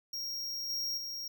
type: tone with level steps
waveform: square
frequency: 5590 Hz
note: F8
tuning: 1 cent sharp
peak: -36 / -33 / -38 dBFS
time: 0.13-1.28 s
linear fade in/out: 5 ms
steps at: 0.69 / 0.97 s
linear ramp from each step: 10 ms
effects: none